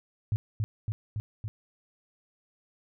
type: tone with echo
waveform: sine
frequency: 106.7 Hz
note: G#2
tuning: 47 cents sharp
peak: -23 dBFS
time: 0.32-0.36 s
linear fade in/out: 0 ms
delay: 280 ms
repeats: 4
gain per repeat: -2 dB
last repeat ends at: 1.48 s
effects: none